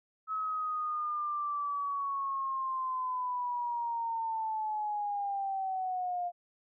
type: linear sweep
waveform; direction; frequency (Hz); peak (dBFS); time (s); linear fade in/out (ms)
sine; down; 1290 to 700; -31; 0.27-6.32; 50
effects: none